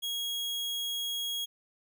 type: tone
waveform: 40% pulse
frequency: 3300 Hz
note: G#7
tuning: 12 cents flat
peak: -31 dBFS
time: 0.02-1.46 s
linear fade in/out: 20 ms
effects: none